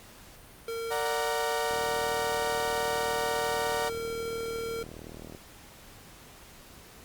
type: tone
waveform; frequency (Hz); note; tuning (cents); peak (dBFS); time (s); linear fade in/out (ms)
square; 458.1; A#4; -30; -33; 0.68-4.83; 2
type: chord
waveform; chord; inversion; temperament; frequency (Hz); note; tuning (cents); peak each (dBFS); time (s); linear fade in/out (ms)
30% pulse; D augmented; none; equal; 587.3 / 740 / 932.3; D5 / F#5 / A#5; 0 / 0 / 0; -31; 0.9-3.9; 20
type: click train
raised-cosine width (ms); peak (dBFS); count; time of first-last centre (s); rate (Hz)
2; -30; 144; 1.71-5.349; 39.3
effects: pink hiss -51 dBFS RMS until 7.04 s + Opus 48 kbps